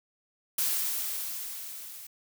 blue noise with level ramp, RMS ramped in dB -27 to -45 dBFS, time 0.58-2.07 s, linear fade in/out 5 ms, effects none

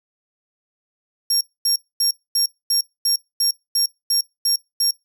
25% pulse tone bursts, 5550 Hz, F8, 12 cents flat, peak -11 dBFS, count 11, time 1.3-4.91 s, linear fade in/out 5 ms, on 110 ms, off 240 ms, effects noise-tail reverb RT60 0.2 s tail -24 dB re dry

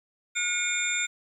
sine tone cluster, 1441 / 2185 / 2391 / 3611 / 7250 Hz, F#6 / C#7 / D7 / A7 / A#8, -46 / -26 / +30 / +44 / -49 cents, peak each -33 / -30 / -33 / -33 / -30 dBFS, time 0.35-1.07 s, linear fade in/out 20 ms, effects 10-bit

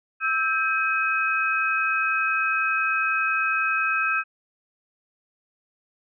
sine tone cluster, 1308 / 1578 / 2534 Hz, E6 / G6 / D#7, -14 / +11 / +31 cents, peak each -25 dBFS, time 0.2-4.24 s, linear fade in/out 50 ms, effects none

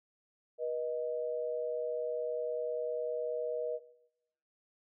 sine tone pair together, 482.6 / 622.7 Hz, B4 / D#5, -40 / +1 cents, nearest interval major third, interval 441 cents, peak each -34 / -36 dBFS, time 0.58-3.8 s, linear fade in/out 50 ms, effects noise-tail reverb RT60 0.9 s tail -20 dB re dry

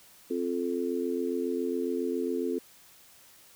harmonic tone, 87.3 Hz, F2, in tune, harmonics 3 / 4 / 5, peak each -32 / -32 / -32 dBFS, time 0.3-2.59 s, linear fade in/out 10 ms, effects white hiss -56 dBFS RMS until 3.55 s

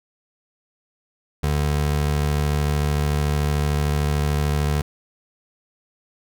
square tone pair together, 73.42 / 146.84 Hz, D2 / D3, 0 / 0 cents, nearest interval octave, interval 1200 cents, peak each -22 / -23 dBFS, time 1.43-4.82 s, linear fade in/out 5 ms, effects none

